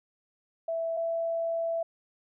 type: tone pair in turn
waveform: sine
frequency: 660 / 664.6 Hz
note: E5 / E5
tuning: +2 / +14 cents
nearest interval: unison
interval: 12 cents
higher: second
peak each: -28 / -27 dBFS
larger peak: second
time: 0.68-0.97 / 0.97-1.83 s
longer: second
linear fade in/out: 5 ms
effects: none